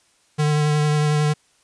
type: tone with vibrato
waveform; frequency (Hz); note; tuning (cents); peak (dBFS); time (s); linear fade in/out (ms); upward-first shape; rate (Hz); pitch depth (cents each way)
square; 150; D3; +37; -17; 0.38-1.34; 20; triangle; 11; 19
effects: white hiss -60 dBFS RMS until 1.63 s + resampled to 22050 Hz